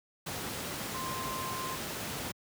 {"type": "tone in noise", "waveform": "sine", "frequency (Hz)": 1046.5, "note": "C6", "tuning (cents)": 0, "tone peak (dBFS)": -37, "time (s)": [0.94, 1.76], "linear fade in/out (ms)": 10, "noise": "pink", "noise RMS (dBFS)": -37, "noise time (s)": [0.26, 2.32], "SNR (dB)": -3, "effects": ["high-pass 100 Hz 12 dB/octave"]}